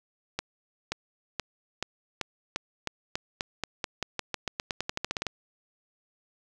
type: accelerating click train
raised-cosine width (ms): 0.2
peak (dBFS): -12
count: 25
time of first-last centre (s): 0.39-5.267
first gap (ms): 530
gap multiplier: 0.9
effects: none